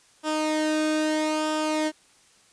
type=tone with flanger; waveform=sawtooth; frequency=309.2 Hz; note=D#4; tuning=11 cents flat; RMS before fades=-25 dBFS; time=0.23-1.92 s; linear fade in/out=50 ms; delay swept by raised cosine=0.47 to 1 ms; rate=0.78 Hz; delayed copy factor=-0.6; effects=white hiss -58 dBFS RMS until 2.52 s + resampled to 22050 Hz